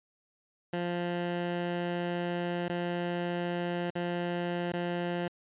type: tone with dropouts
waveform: 15% pulse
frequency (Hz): 174.61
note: F3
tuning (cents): 0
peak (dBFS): -24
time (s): 0.73-5.28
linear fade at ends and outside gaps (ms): 5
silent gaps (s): 2.684-2.695 / 3.904-3.953 / 4.722-4.735
effects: resampled to 8000 Hz